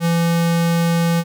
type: tone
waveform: square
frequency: 168.6 Hz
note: E3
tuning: 39 cents sharp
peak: -15 dBFS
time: 0-1.24 s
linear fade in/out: 50 ms
effects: none